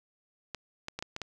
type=clicks; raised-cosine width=0.2 ms; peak=-19 dBFS; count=6; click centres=0.547 / 0.884 / 0.99 / 1.025 / 1.164 / 1.217 s; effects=none